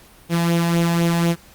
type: tone with flanger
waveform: sawtooth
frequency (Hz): 169.4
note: E3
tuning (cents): +48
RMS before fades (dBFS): -18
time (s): 0.29-1.36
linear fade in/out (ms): 50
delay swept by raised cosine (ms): 0.3 to 1.18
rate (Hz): 4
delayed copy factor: +0.5
effects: pink hiss -48 dBFS RMS until 1.54 s + Opus 48 kbps